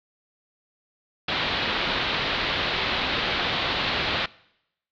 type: low-pass noise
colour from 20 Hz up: white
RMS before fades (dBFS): -26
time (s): 1.28-4.26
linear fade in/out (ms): 5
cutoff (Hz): 4100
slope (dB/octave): 48
effects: noise-tail reverb RT60 0.8 s tail -22 dB re dry